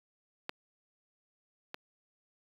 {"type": "clicks", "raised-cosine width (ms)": 0.3, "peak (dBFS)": [-19, -23], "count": 2, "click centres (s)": [0.494, 1.744], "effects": ["high-pass 200 Hz 12 dB/octave", "8-bit"]}